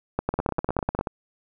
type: two click trains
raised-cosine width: 1 ms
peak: -9 / -13 dBFS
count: 9 / 13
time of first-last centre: 0.19-0.99 / 0.34-1.072 s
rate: 10 / 16.4 Hz
effects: none